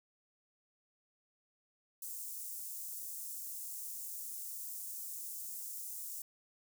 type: high-pass noise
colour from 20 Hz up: white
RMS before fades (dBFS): -44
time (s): 2.02-6.22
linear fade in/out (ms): 2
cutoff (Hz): 6900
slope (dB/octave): 24
effects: none